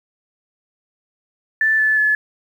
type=tone with pitch steps; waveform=sine; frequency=1760 / 1738.8 / 1717.8 Hz; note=A6 / A6 / A6; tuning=0 / -21 / -42 cents; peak=-13 dBFS; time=1.61-2.15 s; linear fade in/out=2 ms; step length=180 ms; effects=8-bit